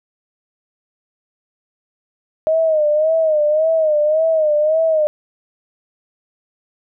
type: tone with vibrato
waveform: sine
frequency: 622.3 Hz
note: D#5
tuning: in tune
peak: -12 dBFS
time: 2.47-5.07 s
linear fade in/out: 0 ms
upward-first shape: sine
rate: 1.8 Hz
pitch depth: 78 cents each way
effects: none